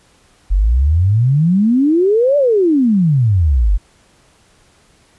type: exponential two-way sweep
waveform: sine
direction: up then down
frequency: 43.65 to 592 to 43.65 Hz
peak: -9 dBFS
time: 0.5-3.78 s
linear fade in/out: 20 ms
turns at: 2.37 s
effects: pink hiss -52 dBFS RMS until 5.18 s + resampled to 24000 Hz